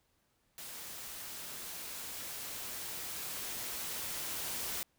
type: noise with level ramp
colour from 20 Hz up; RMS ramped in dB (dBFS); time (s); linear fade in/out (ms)
white; -46 to -38; 0.58-4.83; 0
effects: pink hiss -75 dBFS RMS until 4.98 s